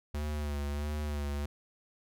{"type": "tone with vibrato", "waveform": "square", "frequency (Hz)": 73.42, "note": "D2", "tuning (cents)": 0, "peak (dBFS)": -33, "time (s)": [0.14, 1.46], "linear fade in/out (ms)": 5, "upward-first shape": "sine", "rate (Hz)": 1.5, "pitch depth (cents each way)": 42, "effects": []}